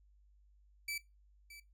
sawtooth tone with echo, 2312 Hz, D7, 28 cents flat, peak -34 dBFS, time 0.88-0.98 s, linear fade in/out 5 ms, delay 620 ms, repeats 1, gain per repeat -14 dB, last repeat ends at 1.6 s, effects noise-tail reverb RT60 0.2 s tail -18 dB re dry + added 50 Hz sine -63 dBFS peak until 1.73 s

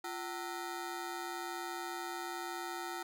20% pulse ring-modulated tone, 555 Hz, C#5, 2 cents sharp, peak -31 dBFS, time 0.04-3.03 s, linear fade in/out 5 ms, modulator 207 Hz, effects none

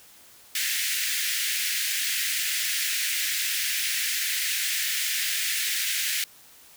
pink high-pass noise, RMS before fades -27 dBFS, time 0.55-6.24 s, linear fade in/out 2 ms, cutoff 1700 Hz, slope 48 dB/octave, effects white hiss -52 dBFS RMS until 6.76 s

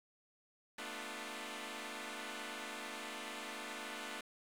5% pulse chord, B half-diminished seventh, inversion third, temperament equal with one note detuned, 220 / 246.9 / 296.4 / 349.2 Hz, A3 / B3 / D4 / F4, 0 / 0 / +16 / 0 cents, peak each -37 / -38 / -36 / -39 dBFS, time 0.78-4.21 s, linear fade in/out 5 ms, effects low-pass 11000 Hz 12 dB/octave + 10-bit

